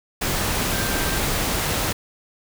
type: tone in noise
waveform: sine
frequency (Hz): 1572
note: G6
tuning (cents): +4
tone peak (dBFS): -31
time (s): 0.72-1.19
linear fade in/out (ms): 10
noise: pink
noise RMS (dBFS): -23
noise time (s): 0.21-1.93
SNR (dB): -11
effects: none